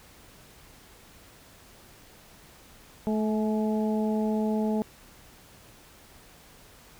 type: harmonic tone with a mistuned harmonic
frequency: 216.2 Hz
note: A3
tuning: 30 cents flat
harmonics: 1 / 2 / 3 / 4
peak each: -25 / -31 / -35 / -37 dBFS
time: 3.07-4.82 s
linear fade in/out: 0 ms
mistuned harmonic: 4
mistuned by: -30 cents
effects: pink hiss -53 dBFS RMS until 6.99 s